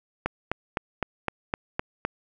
click train, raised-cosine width 0.5 ms, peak -10 dBFS, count 8, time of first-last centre 0.26-2.05 s, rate 3.91 Hz, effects none

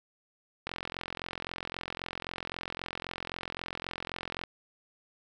click train, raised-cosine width 0.3 ms, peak -19 dBFS, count 166, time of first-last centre 0.67-4.437 s, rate 43.8 Hz, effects none

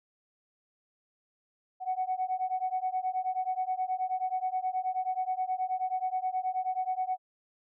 sine beating tone pair, 740 / 749.4 Hz, F#5 / F#5, 0 / +22 cents, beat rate 9.4 Hz, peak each -31 dBFS, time 1.8-7.18 s, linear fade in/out 50 ms, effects tanh soft clip ceiling -22 dBFS

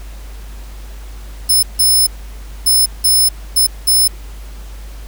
5% pulse tone bursts at uneven times, 5240 Hz, E8, 11 cents flat, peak -3 dBFS, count 6, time 1.49-1.63 / 1.79-2.07 / 2.66-2.86 / 3.04-3.29 / 3.56-3.67 / 3.87-4.08 s, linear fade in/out 10 ms, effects added 50 Hz sine -28 dBFS peak until 5.07 s + pink hiss -41 dBFS RMS until 5.07 s

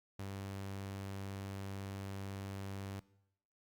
sawtooth tone, 98 Hz, G2, in tune, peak -38 dBFS, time 0.19-3 s, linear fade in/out 5 ms, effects noise-tail reverb RT60 0.8 s tail -20 dB re dry + Opus 48 kbps

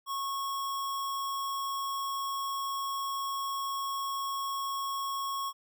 sine tone with sample-and-hold, 1096 Hz, C#6, 20 cents flat, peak -31 dBFS, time 0.06-5.53 s, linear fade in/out 50 ms, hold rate 4410 Hz, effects none

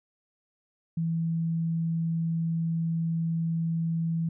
sine tone, 164.81 Hz, E3, in tune, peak -25 dBFS, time 0.97-4.29 s, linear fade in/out 5 ms, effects none

